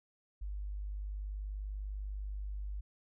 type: tone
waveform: sine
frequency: 50.2 Hz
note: G1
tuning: 42 cents sharp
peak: -37 dBFS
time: 0.41-2.81 s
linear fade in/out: 10 ms
effects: none